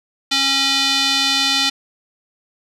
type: tone with band-pass filter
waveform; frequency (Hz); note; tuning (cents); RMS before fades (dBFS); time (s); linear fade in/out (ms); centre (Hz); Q
square; 273.1; C#4; -26; -17; 0.31-1.7; 10; 3900; 2.4
effects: none